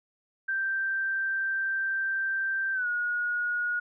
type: tone with pitch glide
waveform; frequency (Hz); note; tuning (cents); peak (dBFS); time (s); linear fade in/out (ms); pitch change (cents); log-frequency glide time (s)
sine; 1568 to 1446.2; G6 to F#6; 0 to -40; -26; 0.48-3.8; 10; -140; 2.73-2.87
effects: none